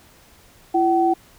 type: tone pair together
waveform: sine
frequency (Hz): 338.2 / 759.2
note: E4 / F#5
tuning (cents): +44 / +44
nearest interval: octave + major second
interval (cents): 1400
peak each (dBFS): -18 / -17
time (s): 0.74-1.14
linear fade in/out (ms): 10
effects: pink hiss -51 dBFS RMS until 1.38 s